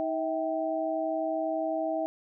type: tone cluster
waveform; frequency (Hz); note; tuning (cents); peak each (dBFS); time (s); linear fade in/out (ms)
sine; 316.9 / 647 / 779; D#4 / E5 / G5; +32 / -32 / -11; -33 / -29 / -35; 0-2.06; 0
effects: none